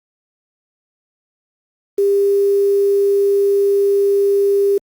sine tone with quantisation, 400 Hz, G4, 35 cents sharp, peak -11 dBFS, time 1.98-4.78 s, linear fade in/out 5 ms, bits 6, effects Opus 48 kbps

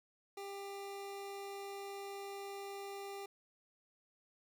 25% pulse tone, 397.4 Hz, G4, 24 cents sharp, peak -40 dBFS, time 0.37-3.26 s, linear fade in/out 5 ms, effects 11-bit

